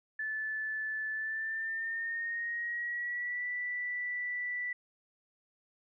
sine tone with pitch glide, 1744 to 1968.9 Hz, A6 to B6, -16 to -6 cents, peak -33 dBFS, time 0.19-4.73 s, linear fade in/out 5 ms, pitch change +210 cents, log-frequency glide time 1.12-3.46 s, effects none

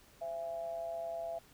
sine tone with amplitude modulation, 670 Hz, E5, 28 cents sharp, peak -34 dBFS, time 0.21-1.39 s, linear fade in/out 10 ms, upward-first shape sine, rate 150 Hz, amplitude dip 60%, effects pink hiss -62 dBFS RMS until 1.53 s

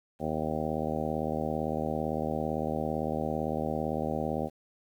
harmonic tone, 77.78 Hz, D#2, in tune, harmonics 1 / 2 / 3 / 4 / 5 / 6 / 7 / 8 / 9 / 10, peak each -41 / -37 / -35 / -39 / -39 / -39 / -36 / -39 / -40 / -38 dBFS, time 0.19-4.5 s, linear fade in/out 50 ms, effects 10-bit

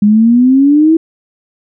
sine exponential sweep, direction up, 203.2 to 329.6 Hz, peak -4 dBFS, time 0.02-0.97 s, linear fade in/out 5 ms, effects none

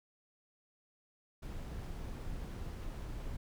brown noise, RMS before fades -42 dBFS, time 1.42-3.37 s, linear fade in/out 10 ms, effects none

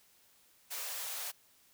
white high-pass noise, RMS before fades -40 dBFS, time 0.7-1.32 s, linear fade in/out 20 ms, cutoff 470 Hz, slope 48 dB/octave, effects white hiss -66 dBFS RMS until 1.73 s

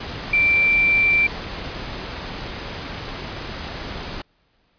sine tone in noise, 2349 Hz, D7, in tune, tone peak -14 dBFS, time 0.33-1.27 s, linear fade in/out 5 ms, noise pink, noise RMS -31 dBFS, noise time 0-4.22 s, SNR +14 dB, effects pink hiss -64 dBFS RMS until 4.78 s + resampled to 11025 Hz

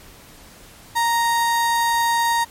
35% pulse tone, 932.3 Hz, A#5, in tune, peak -15 dBFS, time 0.95-2.45 s, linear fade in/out 20 ms, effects pink hiss -45 dBFS RMS until 2.5 s + MP3 64 kbps

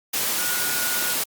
sine tone in noise, 1450 Hz, F#6, 35 cents flat, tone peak -30 dBFS, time 0.38-1.14 s, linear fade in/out 10 ms, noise white, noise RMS -24 dBFS, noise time 0.13-1.24 s, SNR -9 dB, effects high-pass 150 Hz 12 dB/octave + Opus 48 kbps

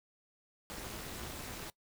pink noise with amplitude modulation, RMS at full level -40 dBFS, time 0.7-1.7 s, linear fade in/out 0 ms, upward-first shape sine, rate 291 Hz, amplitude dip 90%, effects noise-tail reverb RT60 0.1 s tail -21 dB re dry

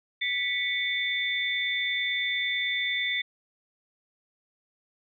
sine tone cluster, 1970 / 2221 / 3542 Hz, B6 / C#7 / A7, -5 / +3 / +11 cents, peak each -30 dBFS, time 0.21-3.22 s, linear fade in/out 10 ms, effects none

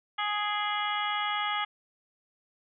harmonic tone with a mistuned harmonic, 416.3 Hz, G#4, 4 cents sharp, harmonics 2 / 3 / 4 / 5 / 6 / 7 / 8, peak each -33 / -32 / -38 / -35 / -46 / -38 / -37 dBFS, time 0.18-1.65 s, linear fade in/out 10 ms, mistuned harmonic 6, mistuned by -67 cents, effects none

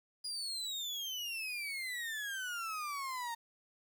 35% pulse exponential sweep, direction down, 4931 to 917 Hz, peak -36 dBFS, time 0.24-3.35 s, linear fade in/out 10 ms, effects 11-bit

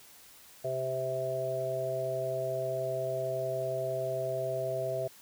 harmonic tone, 130.81 Hz, C3, in tune, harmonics 1 / 3 / 4 / 5, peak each -40 / -38 / -38 / -32 dBFS, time 0.64-5.08 s, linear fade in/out 10 ms, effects white hiss -55 dBFS RMS until 5.21 s

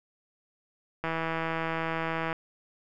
click train, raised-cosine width 0.5 ms, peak -16 dBFS, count 211, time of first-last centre 1.04-2.328 s, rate 163 Hz, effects none

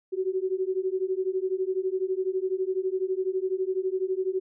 sine beating tone pair, 370.1 / 382.1 Hz, F#4 / G4, 0 / -44 cents, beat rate 12 Hz, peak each -28 dBFS, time 0.12-4.4 s, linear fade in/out 20 ms, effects none

